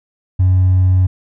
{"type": "tone with hard clipping", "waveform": "triangle", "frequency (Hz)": 92.5, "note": "F#2", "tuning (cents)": 0, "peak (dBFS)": -8, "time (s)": [0.39, 1.07], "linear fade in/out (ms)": 10, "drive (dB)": 2, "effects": []}